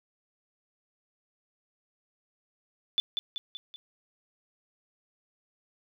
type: tone with echo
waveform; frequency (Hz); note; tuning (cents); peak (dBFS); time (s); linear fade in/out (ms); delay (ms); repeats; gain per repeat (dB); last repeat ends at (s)
sine; 3490; A7; -15; -22; 2.98-3; 0; 190; 4; -5; 3.76
effects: none